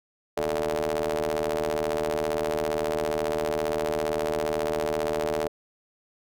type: ring-modulated tone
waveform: sawtooth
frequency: 77.78 Hz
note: D#2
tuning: in tune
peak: -18 dBFS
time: 0.37-5.48 s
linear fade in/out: 5 ms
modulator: 513 Hz
effects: none